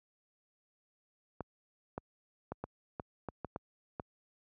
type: clicks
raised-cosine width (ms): 1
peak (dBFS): -24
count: 9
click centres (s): 1.407 / 1.979 / 2.52 / 2.64 / 2.998 / 3.287 / 3.447 / 3.561 / 3.998
effects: high-pass 60 Hz 12 dB/octave